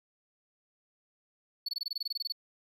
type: tone bursts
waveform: triangle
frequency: 4435 Hz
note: C#8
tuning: in tune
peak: -30 dBFS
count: 14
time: 1.66-2.323 s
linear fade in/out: 5 ms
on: 26 ms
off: 23 ms
effects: none